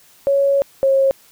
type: tone pair in turn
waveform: sine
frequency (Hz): 556 / 540.8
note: C#5 / C#5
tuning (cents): +5 / -43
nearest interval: unison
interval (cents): 48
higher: first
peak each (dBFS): -12 / -11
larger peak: second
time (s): 0.27-0.62 / 0.83-1.11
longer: first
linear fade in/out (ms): 0
effects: white hiss -50 dBFS RMS until 1.31 s